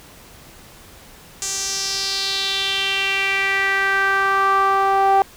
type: tone with band-pass filter sweep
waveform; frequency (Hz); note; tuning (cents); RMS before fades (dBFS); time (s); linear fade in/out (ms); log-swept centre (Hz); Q
sawtooth; 390.6; G4; -6; -19; 1.42-5.22; 0; 6900 to 800; 3.7
effects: pink hiss -44 dBFS RMS until 5.36 s